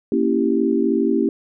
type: chord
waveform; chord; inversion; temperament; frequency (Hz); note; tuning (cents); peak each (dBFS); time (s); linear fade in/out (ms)
sine; A# diminished seventh; none; equal; 233.1 / 277.2 / 329.6 / 392; A#3 / C#4 / E4 / G4; 0 / 0 / 0 / 0; -21; 0.12-1.29; 2
effects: none